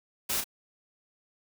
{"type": "noise with echo", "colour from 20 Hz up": "white", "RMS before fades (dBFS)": -30, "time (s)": [0.29, 0.41], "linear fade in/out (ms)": 10, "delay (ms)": 33, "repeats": 1, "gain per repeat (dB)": -6, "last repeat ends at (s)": 0.443, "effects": []}